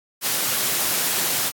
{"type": "high-pass noise", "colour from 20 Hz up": "white", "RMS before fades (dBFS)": -22, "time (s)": [0.21, 1.52], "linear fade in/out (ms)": 50, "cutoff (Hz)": 110, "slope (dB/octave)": 24, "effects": ["AAC 64 kbps"]}